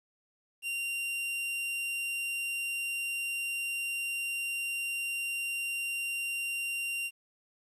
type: tone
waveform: 45% pulse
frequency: 2770 Hz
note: F7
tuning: 15 cents flat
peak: -32 dBFS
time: 0.62-7.11 s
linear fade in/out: 50 ms
effects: resampled to 32000 Hz + 11-bit